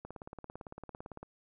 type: click train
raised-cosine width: 1 ms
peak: -30 dBFS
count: 22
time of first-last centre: 0.05-1.23 s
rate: 17.8 Hz
effects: none